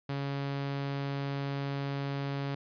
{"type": "tone", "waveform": "sawtooth", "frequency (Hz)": 139.6, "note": "C#3", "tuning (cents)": 13, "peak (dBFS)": -28, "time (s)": [0.09, 2.55], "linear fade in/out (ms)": 5, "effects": ["resampled to 11025 Hz"]}